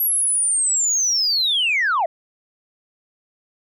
sine linear sweep, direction down, 11680 to 609 Hz, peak -15 dBFS, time 0-2.06 s, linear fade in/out 5 ms, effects tanh soft clip ceiling -13 dBFS

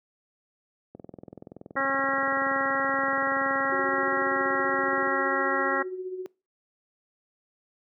click train, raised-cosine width 2 ms, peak -27 dBFS, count 88, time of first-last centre 0.95-5.073 s, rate 21.1 Hz
harmonic tone, 272.2 Hz, C#4, 31 cents flat, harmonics 1 / 2 / 3 / 4 / 5 / 6 / 7, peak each -34 / -30 / -33 / -32 / -29 / -33 / -30 dBFS, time 1.76-5.83 s, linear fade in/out 10 ms
sine tone with tremolo, 370 Hz, F#4, in tune, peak -29 dBFS, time 3.72-6.26 s, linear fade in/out 0 ms, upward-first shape sine, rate 15 Hz, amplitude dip 50%
effects noise-tail reverb RT60 0.3 s tail -24 dB re dry + high-pass 150 Hz 12 dB/octave

